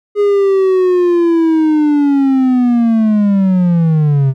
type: linear sweep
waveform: triangle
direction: down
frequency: 414.2 to 130.81 Hz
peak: -6 dBFS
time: 0.15-4.34 s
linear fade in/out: 50 ms
effects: none